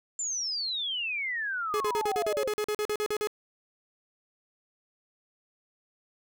sine exponential sweep, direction down, 7340 to 510 Hz, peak -29 dBFS, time 0.19-2.48 s, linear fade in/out 2 ms
45% pulse tone bursts, 422.1 Hz, G#4, 28 cents sharp, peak -27 dBFS, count 15, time 1.74-3.272 s, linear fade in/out 0 ms, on 62 ms, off 43 ms
effects none

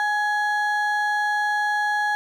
triangle ring-modulated tone, 1256 Hz, D#6, 16 cents sharp, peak -15 dBFS, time 0-2.15 s, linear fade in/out 0 ms, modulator 422 Hz, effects none

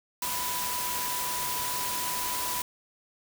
sine tone in noise, 987.8 Hz, B5, in tune, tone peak -34 dBFS, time 0.22-2.62 s, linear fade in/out 2 ms, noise white, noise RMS -32 dBFS, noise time 0.22-2.62 s, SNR -5 dB, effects none

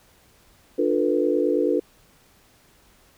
sine chord, B half-diminished seventh, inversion first, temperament just, 296.3 / 355.6 / 444.5 / 493.9 Hz, D4 / F4 / A4 / B4, +15 / +31 / +18 / 0 cents, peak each -24 dBFS, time 0.78-1.8 s, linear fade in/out 10 ms, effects pink hiss -57 dBFS RMS until 3.17 s

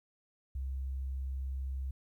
sine tone, 66.2 Hz, C2, 21 cents sharp, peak -34 dBFS, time 0.55-1.91 s, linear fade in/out 5 ms, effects 12-bit

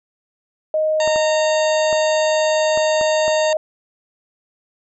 sine tone, 622.3 Hz, D#5, in tune, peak -15 dBFS, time 0.74-3.57 s, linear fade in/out 2 ms
harmonic tone, 921 Hz, A#5, 21 cents flat, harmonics 1 / 2 / 3 / 4 / 5 / 7 / 8, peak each -24 / -27 / -29 / -30 / -31 / -32 / -33 dBFS, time 1-3.53 s, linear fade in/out 2 ms
clicks, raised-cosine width 1 ms, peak -15 dBFS, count 6, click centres 1.076 / 1.16 / 1.928 / 2.775 / 3.012 / 3.28 s
effects none

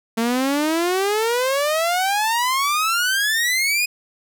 sawtooth exponential sweep, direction up, 223.5 to 2505 Hz, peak -14 dBFS, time 0.17-3.86 s, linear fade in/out 10 ms, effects none

